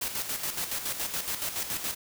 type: noise with tremolo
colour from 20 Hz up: white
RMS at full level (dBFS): -31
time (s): 0.01-1.95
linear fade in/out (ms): 10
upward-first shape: square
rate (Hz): 7.1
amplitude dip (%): 55
effects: none